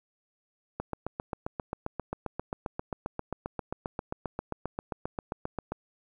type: click train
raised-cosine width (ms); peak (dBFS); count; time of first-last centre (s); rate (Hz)
1; -18; 38; 0.8-5.72; 7.52
effects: 10-bit